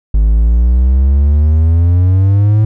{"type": "exponential sweep", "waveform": "triangle", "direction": "up", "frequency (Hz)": [51.2, 109.2], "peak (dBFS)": -4, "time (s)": [0.14, 2.65], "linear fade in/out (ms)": 5, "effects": []}